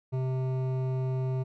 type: tone with hard clipping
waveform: triangle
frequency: 130 Hz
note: C3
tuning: 11 cents flat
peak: -29 dBFS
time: 0.12-1.44 s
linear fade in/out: 20 ms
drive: 16 dB
effects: none